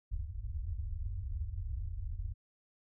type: low-pass noise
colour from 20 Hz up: white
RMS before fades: -38 dBFS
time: 0.11-2.34 s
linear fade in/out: 20 ms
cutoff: 100 Hz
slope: 96 dB/octave
effects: none